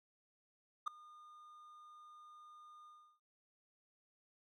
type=tone with ADSR envelope; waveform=triangle; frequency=1217 Hz; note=D#6; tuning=39 cents flat; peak=-30 dBFS; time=0.86-3.2 s; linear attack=16 ms; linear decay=3 ms; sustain=-24 dB; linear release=340 ms; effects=none